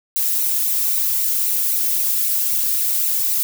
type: noise with flanger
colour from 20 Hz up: violet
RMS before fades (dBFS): -19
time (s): 0.16-3.43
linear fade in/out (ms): 0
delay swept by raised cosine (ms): 0.59 to 2.09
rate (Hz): 3.8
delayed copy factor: -0.6
effects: none